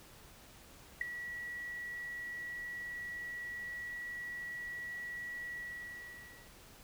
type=tone with ADSR envelope; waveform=sine; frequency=1935 Hz; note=B6; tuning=36 cents flat; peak=-27 dBFS; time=1.01-6.52 s; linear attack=4 ms; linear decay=8 ms; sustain=-13 dB; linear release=980 ms; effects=pink hiss -57 dBFS RMS until 6.83 s